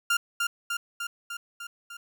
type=tone with echo; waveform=30% pulse; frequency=1396.9 Hz; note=F6; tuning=in tune; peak=-19 dBFS; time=0.1-0.17 s; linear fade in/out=5 ms; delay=300 ms; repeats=6; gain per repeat=-3 dB; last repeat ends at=1.97 s; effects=none